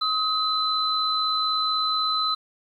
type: tone pair together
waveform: sine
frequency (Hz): 1267 / 4028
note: D#6 / B7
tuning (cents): +31 / +33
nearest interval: octave + minor sixth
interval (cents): 2002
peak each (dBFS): -24 / -24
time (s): 0.01-2.35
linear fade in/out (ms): 10
effects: 9-bit